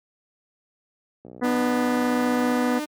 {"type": "click train", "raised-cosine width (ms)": 2, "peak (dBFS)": -27, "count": 79, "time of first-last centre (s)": [1.25, 2.516], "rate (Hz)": 61.6}
{"type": "harmonic tone", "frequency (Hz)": 246.9, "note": "B3", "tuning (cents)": 0, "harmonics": [1, 2, 3, 4, 5, 6, 7, 8], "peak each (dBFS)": [-21, -27, -31, -33, -35, -37, -38, -39], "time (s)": [1.41, 2.8], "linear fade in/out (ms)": 20}
{"type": "tone", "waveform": "sawtooth", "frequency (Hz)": 301.9, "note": "D4", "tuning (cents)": 48, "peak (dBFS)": -23, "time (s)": [1.43, 2.86], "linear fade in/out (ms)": 20}
{"effects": ["high-pass 150 Hz 12 dB/octave", "MP3 96 kbps"]}